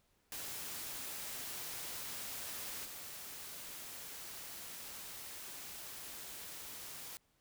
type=noise with level steps; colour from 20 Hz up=white; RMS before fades=-44 / -48 dBFS; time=0.32-7.17 s; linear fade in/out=0 ms; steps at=2.84 s; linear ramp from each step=20 ms; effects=pink hiss -75 dBFS RMS until 7.4 s